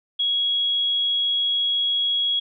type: tone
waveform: sine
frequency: 3322 Hz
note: G#7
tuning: in tune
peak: -19 dBFS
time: 0.19-2.4 s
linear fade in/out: 10 ms
effects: none